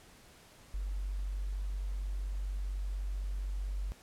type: tone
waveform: sine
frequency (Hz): 47.87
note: G1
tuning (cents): -40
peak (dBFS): -33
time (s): 0.74-3.92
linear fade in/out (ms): 0
effects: pink hiss -58 dBFS RMS until 4.02 s + low-pass 12000 Hz 12 dB/octave